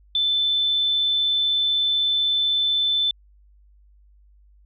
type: tone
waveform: sine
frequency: 3524 Hz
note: A7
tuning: 2 cents sharp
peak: -18 dBFS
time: 0.15-3.11 s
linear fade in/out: 2 ms
effects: added 50 Hz sine -51 dBFS peak until 4.65 s